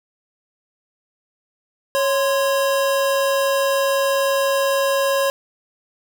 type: tone pair together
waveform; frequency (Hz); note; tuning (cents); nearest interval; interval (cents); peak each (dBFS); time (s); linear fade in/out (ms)
square; 551 / 1040.1; C#5 / C6; -11 / -11; major seventh; 1100; -18 / -24; 1.95-5.3; 0
effects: none